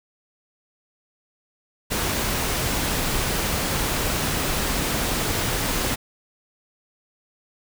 pink noise, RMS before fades -24 dBFS, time 1.9-5.96 s, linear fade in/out 20 ms, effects none

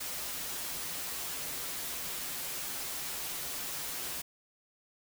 white noise with comb filter, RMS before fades -38 dBFS, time 0-4.22 s, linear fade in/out 10 ms, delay 9.3 ms, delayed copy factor -0.5, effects none

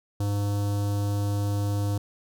square tone with notch filter, 101.7 Hz, G#2, 36 cents flat, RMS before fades -26 dBFS, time 0.2-1.98 s, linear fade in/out 5 ms, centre 2100 Hz, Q 0.59, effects none

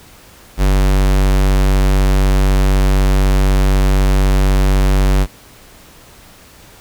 square tone, 48 Hz, G1, 36 cents flat, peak -10 dBFS, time 0.57-5.27 s, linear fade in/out 50 ms, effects pink hiss -42 dBFS RMS until 6.8 s

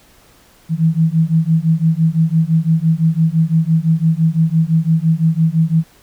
sine beating tone pair, 159.1 / 165 Hz, D#3 / E3, +39 / +2 cents, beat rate 5.9 Hz, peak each -14 dBFS, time 0.69-5.84 s, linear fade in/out 50 ms, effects pink hiss -49 dBFS RMS until 6.02 s

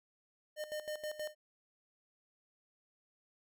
square tone with tremolo, 608 Hz, D#5, 40 cents flat, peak -38 dBFS, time 0.56-1.35 s, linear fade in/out 50 ms, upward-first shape square, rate 6.3 Hz, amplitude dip 75%, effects none

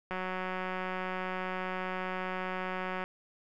click train, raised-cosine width 0.5 ms, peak -21 dBFS, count 543, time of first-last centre 0.11-3.04 s, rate 185 Hz, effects none

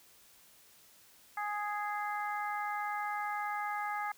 harmonic tone, 415.3 Hz, G#4, in tune, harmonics 2 / 3 / 4 / 5, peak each -36 / -39 / -42 / -43 dBFS, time 1.37-4.12 s, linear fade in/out 5 ms, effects white hiss -61 dBFS RMS until 4.17 s

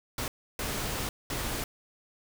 pink noise bursts at uneven times, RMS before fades -33 dBFS, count 3, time 0.18-0.28 / 0.59-1.09 / 1.3-1.64 s, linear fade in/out 2 ms, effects none

